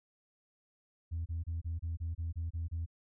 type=tone bursts; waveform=sine; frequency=83 Hz; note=E2; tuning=12 cents sharp; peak=-32 dBFS; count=10; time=1.11-2.862 s; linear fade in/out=20 ms; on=150 ms; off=28 ms; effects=tanh soft clip ceiling -31 dBFS